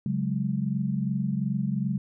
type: chord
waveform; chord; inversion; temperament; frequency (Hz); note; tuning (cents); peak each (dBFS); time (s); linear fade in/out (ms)
sine; C# suspended fourth; none; equal; 138.59 / 185 / 207.7; C#3 / F#3 / G#3; 0 / 0 / 0; -29; 0.06-1.98; 2
effects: none